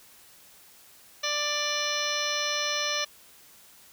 harmonic tone, 590 Hz, D5, 8 cents sharp, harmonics 1 / 2 / 3 / 4 / 5 / 6 / 7 / 9 / 10, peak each -35 / -35 / -35 / -35 / -35 / -35 / -35 / -35 / -35 dBFS, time 1.23-3.05 s, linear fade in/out 10 ms, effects white hiss -54 dBFS RMS until 3.92 s

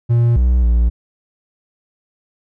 triangle tone with pitch steps, 118.3 / 61.8 / 58.3 Hz, A#2 / B1 / A#1, +26 / +2 / +1 cents, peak -8 dBFS, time 0.09-0.9 s, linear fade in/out 20 ms, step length 270 ms, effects none

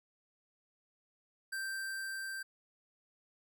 square tone with level ramp, 1568 Hz, G6, in tune, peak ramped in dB -37 to -40 dBFS, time 1.52-2.43 s, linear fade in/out 10 ms, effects none

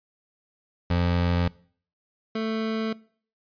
25% pulse tone pair in turn, 87.31 / 221.2 Hz, F2 / A3, 0 / +9 cents, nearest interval octave + major third, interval 1609 cents, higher second, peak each -17 / -22 dBFS, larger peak first, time 0.9-1.48 / 2.35-2.93 s, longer neither, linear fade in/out 5 ms, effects noise-tail reverb RT60 0.5 s tail -22 dB re dry + resampled to 11025 Hz

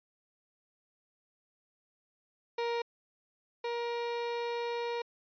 30% pulse tone pair in turn, 470 / 472.7 Hz, A#4 / A#4, +14 / +24 cents, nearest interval unison, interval 10 cents, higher second, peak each -28 / -30 dBFS, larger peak first, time 2.58-2.82 / 3.64-5.02 s, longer second, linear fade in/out 5 ms, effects resampled to 11025 Hz

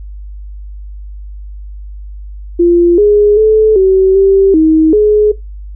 sine tone with pitch steps, 345.8 / 415 / 434.2 / 380.4 / 389.4 / 316.3 / 421.8 Hz, F4 / G#4 / A4 / F#4 / G4 / D#4 / G#4, -17 / -1 / -23 / +48 / -12 / +29 / +27 cents, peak -4 dBFS, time 2.59-5.32 s, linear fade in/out 10 ms, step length 390 ms, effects noise-tail reverb RT60 0.2 s tail -19 dB re dry + added 50 Hz sine -24 dBFS peak until 5.75 s

